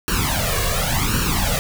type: noise with flanger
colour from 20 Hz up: pink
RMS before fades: -20 dBFS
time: 0.08-1.59 s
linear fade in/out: 0 ms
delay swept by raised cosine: 0.7 to 1.8 ms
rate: 0.91 Hz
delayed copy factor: +0.95
effects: none